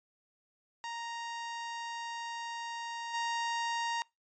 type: tone with level steps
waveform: sawtooth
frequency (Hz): 932.3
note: A#5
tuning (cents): 0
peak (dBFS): -34 / -28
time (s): 0.84-4.02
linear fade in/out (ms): 0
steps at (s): 3.13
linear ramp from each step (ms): 20
effects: noise-tail reverb RT60 0.2 s tail -24 dB re dry + resampled to 16000 Hz